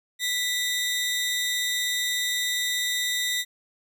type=tone pair together; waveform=sawtooth; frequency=1975.5 / 3696 Hz; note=B6 / A#7; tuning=0 / -16 cents; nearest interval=major seventh; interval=1084 cents; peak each=-24 dBFS; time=0.19-3.45 s; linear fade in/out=50 ms; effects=none